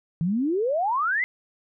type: exponential sweep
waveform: sine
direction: up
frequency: 157 to 2107 Hz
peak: -21 dBFS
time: 0.21-1.24 s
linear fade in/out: 0 ms
effects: none